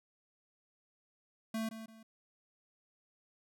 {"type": "tone with echo", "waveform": "square", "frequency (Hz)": 222.6, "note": "A3", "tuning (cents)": 20, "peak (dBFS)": -35, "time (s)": [1.54, 1.69], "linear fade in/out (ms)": 5, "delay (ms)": 170, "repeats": 2, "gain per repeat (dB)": -10, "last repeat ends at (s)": 2.03, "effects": []}